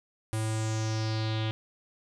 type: tone with low-pass filter sweep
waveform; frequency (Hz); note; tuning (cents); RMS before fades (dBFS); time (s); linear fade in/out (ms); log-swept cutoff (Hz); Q
square; 110; A2; 0; -30; 0.33-1.51; 0; 10000 to 3300; 4
effects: none